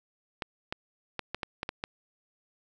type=clicks; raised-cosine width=0.3 ms; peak=-16 dBFS; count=8; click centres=0.422 / 0.725 / 1.193 / 1.346 / 1.432 / 1.631 / 1.691 / 1.839 s; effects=none